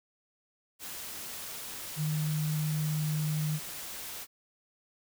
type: tone in noise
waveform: sine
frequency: 153.2 Hz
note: D#3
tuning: 27 cents flat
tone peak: -28 dBFS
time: 1.96-3.6 s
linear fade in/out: 50 ms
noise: white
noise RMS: -41 dBFS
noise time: 0.79-4.27 s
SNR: +10 dB
effects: none